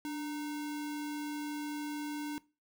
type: tone with sample-and-hold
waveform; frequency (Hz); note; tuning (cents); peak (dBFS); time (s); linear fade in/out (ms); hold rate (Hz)
sine; 294.5; D4; +5; -35; 0.05-2.38; 0; 1225
effects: noise-tail reverb RT60 0.3 s tail -20 dB re dry